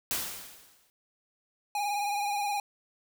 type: noise with exponential decay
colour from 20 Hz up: white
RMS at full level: -29 dBFS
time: 0.11-0.9 s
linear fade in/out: 0 ms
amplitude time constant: 170 ms
type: tone with vibrato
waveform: square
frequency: 818 Hz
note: G#5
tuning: 26 cents flat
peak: -29 dBFS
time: 1.75-2.6 s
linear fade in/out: 2 ms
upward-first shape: triangle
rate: 19 Hz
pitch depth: 48 cents each way
effects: none